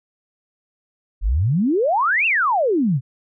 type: exponential two-way sweep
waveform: sine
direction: up then down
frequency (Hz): 41.2 to 2794 to 116.8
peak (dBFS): -15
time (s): 1.21-3.01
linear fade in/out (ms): 50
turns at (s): 2.26
effects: none